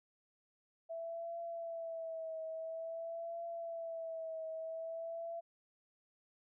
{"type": "tone with vibrato", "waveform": "sine", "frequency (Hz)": 659.3, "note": "E5", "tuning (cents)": 0, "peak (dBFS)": -40, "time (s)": [0.89, 5.41], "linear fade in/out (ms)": 20, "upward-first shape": "triangle", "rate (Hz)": 0.49, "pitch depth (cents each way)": 49, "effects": []}